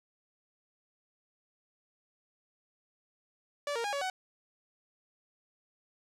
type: tone with pitch steps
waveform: sawtooth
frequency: 578 / 464.9 / 818 / 564 / 749 Hz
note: D5 / A#4 / G#5 / C#5 / F#5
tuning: -28 / -5 / -26 / +30 / +21 cents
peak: -28 dBFS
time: 3.67-4.1 s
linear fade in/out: 2 ms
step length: 86 ms
effects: low-pass 8000 Hz 12 dB/octave